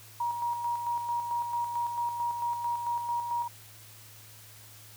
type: tone with tremolo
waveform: sine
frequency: 950 Hz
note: A#5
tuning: 33 cents sharp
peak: -27 dBFS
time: 0.2-3.48 s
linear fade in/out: 5 ms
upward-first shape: square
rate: 4.5 Hz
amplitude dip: 45%
effects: added 107 Hz sine -54 dBFS peak until 4.96 s + white hiss -52 dBFS RMS until 4.96 s